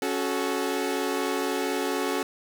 sawtooth chord, F# minor, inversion second, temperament equal with one note detuned, 277.2 / 370 / 434.2 Hz, C#4 / F#4 / A4, 0 / 0 / -23 cents, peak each -26 dBFS, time 0.02-2.23 s, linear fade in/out 2 ms, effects none

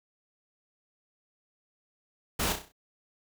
pink noise with echo, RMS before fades -29 dBFS, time 2.39-2.53 s, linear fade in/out 10 ms, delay 32 ms, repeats 6, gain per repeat -6 dB, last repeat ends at 2.722 s, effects none

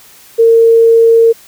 sine tone, 457.4 Hz, A#4, 33 cents flat, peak -3 dBFS, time 0.38-1.33 s, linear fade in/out 20 ms, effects white hiss -40 dBFS RMS until 1.47 s

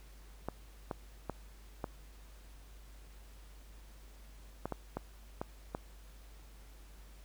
clicks, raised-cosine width 1 ms, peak -22 dBFS, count 9, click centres 0.486 / 0.912 / 1.297 / 1.842 / 4.656 / 4.723 / 4.97 / 5.415 / 5.749 s, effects added 50 Hz sine -52 dBFS peak until 7.24 s + pink hiss -62 dBFS RMS until 7.24 s

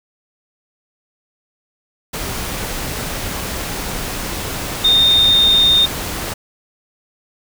sine tone in noise, 3656 Hz, A#7, 34 cents flat, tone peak -9 dBFS, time 4.84-5.86 s, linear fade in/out 10 ms, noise pink, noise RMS -24 dBFS, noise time 2.13-6.34 s, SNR +12 dB, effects none

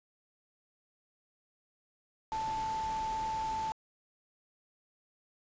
sine tone in noise, 880 Hz, A5, in tune, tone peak -32 dBFS, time 2.32-3.72 s, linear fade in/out 0 ms, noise pink, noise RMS -45 dBFS, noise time 2.32-3.72 s, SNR +10 dB, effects resampled to 16000 Hz

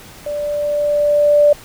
sine tone with level ramp, 587.3 Hz, D5, in tune, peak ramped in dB -20 to -6 dBFS, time 0.26-1.53 s, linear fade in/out 5 ms, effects pink hiss -39 dBFS RMS until 1.64 s

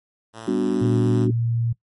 5% pulse tone with vibrato, 111.2 Hz, A2, 19 cents sharp, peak -24 dBFS, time 0.33-1.28 s, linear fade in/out 50 ms, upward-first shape square, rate 2.4 Hz, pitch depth 19 cents each way
sine chord, G major seventh, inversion none, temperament equal, 196 / 246.9 / 293.7 / 370 Hz, G3 / B3 / D4 / F#4, 0 / 0 / 0 / 0 cents, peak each -26 / -24 / -23 / -23 dBFS, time 0.47-1.31 s, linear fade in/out 10 ms
sine tone, 116.54 Hz, A#2, in tune, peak -19 dBFS, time 0.81-1.73 s, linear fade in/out 10 ms
effects noise-tail reverb RT60 0.1 s tail -20 dB re dry + MP3 48 kbps

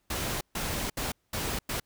pink noise bursts at uneven times, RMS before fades -32 dBFS, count 5, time 0.1-0.41 / 0.55-0.9 / 0.97-1.12 / 1.33-1.59 / 1.69-1.8 s, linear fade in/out 5 ms, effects pink hiss -74 dBFS RMS until 1.85 s

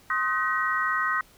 sine tone cluster, 1061 / 1259 / 1521 / 1898 Hz, C6 / D#6 / F#6 / A#6, +24 / +20 / +47 / +31 cents, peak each -31 / -27 / -29 / -28 dBFS, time 0.1-1.21 s, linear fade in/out 2 ms, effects pink hiss -56 dBFS RMS until 1.37 s

